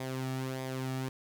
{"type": "tone with flanger", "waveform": "sawtooth", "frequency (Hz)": 130.81, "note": "C3", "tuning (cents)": 0, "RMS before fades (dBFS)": -36, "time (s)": [0, 1.09], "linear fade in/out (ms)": 5, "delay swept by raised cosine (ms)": [0.7, 2], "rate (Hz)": 1.6, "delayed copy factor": -0.55, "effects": []}